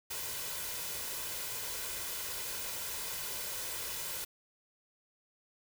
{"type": "noise with comb filter", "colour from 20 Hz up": "white", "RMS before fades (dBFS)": -39, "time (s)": [0.1, 4.25], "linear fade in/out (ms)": 10, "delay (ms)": 2, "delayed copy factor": 0.5, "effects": []}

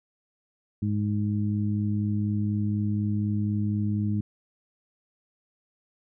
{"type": "harmonic tone", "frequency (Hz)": 104.1, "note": "G#2", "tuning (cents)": 5, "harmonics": [1, 2, 3], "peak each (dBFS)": [-26, -27, -35], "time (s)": [0.82, 4.21], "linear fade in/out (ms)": 5, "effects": []}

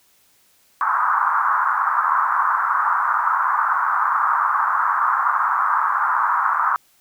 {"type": "band-pass noise", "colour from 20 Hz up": "pink", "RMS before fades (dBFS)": -19, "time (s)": [0.81, 6.76], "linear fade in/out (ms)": 0, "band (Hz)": [970, 1400], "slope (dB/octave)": 48, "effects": ["white hiss -58 dBFS RMS until 7 s"]}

